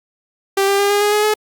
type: tone with pitch steps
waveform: sawtooth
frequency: 392 / 397.5 / 403 / 408.6 / 414.4 / 420.1 / 426 Hz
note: G4 / G4 / G4 / G#4 / G#4 / G#4 / G#4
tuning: 0 / +24 / +48 / -28 / -4 / +20 / +44 cents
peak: -9 dBFS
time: 0.57-1.34 s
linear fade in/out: 5 ms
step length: 110 ms
effects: Opus 48 kbps